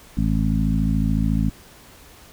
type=harmonic tone with a mistuned harmonic; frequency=54 Hz; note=A1; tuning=32 cents flat; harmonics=1 / 2 / 3 / 4 / 5; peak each=-22 / -26 / -23 / -23 / -27 dBFS; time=0.17-1.5 s; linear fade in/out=5 ms; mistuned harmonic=1; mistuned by=-28 cents; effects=pink hiss -47 dBFS RMS until 2.32 s